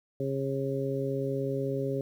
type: harmonic tone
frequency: 136.1 Hz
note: C#3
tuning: 31 cents flat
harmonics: 1 / 2 / 3 / 4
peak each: -33 / -35 / -32 / -35 dBFS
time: 0.2-2.01 s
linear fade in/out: 2 ms
effects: 10-bit